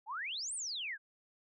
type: exponential two-way sweep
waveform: sine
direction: up then down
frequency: 796 to 9397 to 1530 Hz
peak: -37 dBFS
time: 0.06-0.98 s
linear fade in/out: 50 ms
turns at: 0.54 s
effects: none